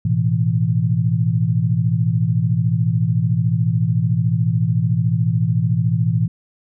sine chord, A suspended second, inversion none, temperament just, 110 / 123.75 / 165 Hz, A2 / B2 / E3, 0 / +4 / +2 cents, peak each -19 dBFS, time 0.05-6.28 s, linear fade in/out 5 ms, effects none

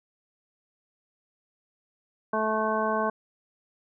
harmonic tone, 217.9 Hz, A3, 17 cents flat, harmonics 1 / 2 / 3 / 4 / 5 / 7, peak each -32 / -31 / -29 / -32 / -29 / -34 dBFS, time 2.33-3.1 s, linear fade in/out 5 ms, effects none

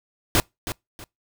pink noise with echo, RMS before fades -18 dBFS, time 0.35-0.4 s, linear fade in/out 0 ms, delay 320 ms, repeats 2, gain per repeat -11 dB, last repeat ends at 1.04 s, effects noise-tail reverb RT60 0.2 s tail -26 dB re dry

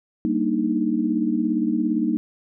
sine chord, Eb major seventh, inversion first, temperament equal, 196 / 233.1 / 293.7 / 311.1 Hz, G3 / Bb3 / D4 / Eb4, 0 / 0 / 0 / 0 cents, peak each -27 / -23 / -28 / -23 dBFS, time 0.25-2.17 s, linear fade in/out 0 ms, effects none

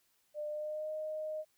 sine tone with pitch glide, 599 to 619.4 Hz, D5 to D#5, +34 to -8 cents, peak -36 dBFS, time 0.34-1.45 s, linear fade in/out 50 ms, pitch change +58 cents, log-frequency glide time 0.47-0.91 s, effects white hiss -74 dBFS RMS until 1.57 s

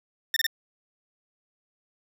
20% pulse tone bursts, 1809 Hz, A6, 48 cents sharp, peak -17 dBFS, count 3, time 0.34-0.466 s, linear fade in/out 2 ms, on 24 ms, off 27 ms, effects none

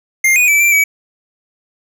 square tone with pitch steps, 2112 / 2472 / 2313 / 2354 / 2278 Hz, C7 / D#7 / D7 / D7 / C#7, +16 / -12 / -27 / +3 / +47 cents, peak -9 dBFS, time 0.24-0.84 s, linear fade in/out 5 ms, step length 120 ms, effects none

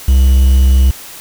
triangle tone with quantisation, 65.41 Hz, C2, in tune, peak -3 dBFS, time 0.08-0.91 s, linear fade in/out 5 ms, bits 5, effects white hiss -32 dBFS RMS until 1.2 s

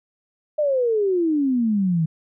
sine exponential sweep, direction down, 617 to 155.56 Hz, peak -17 dBFS, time 0.58-2.06 s, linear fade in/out 10 ms, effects none

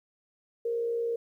sine tone with frequency modulation, 466.2 Hz, A#4, in tune, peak -27 dBFS, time 0.65-1.16 s, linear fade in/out 5 ms, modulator 61.2 Hz, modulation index 0.31, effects 11-bit

